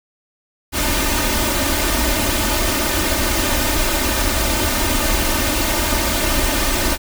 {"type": "noise with comb filter", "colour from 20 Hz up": "pink", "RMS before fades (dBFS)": -18, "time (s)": [0.72, 6.98], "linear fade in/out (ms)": 50, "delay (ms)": 3.3, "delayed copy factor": 0.85, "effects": []}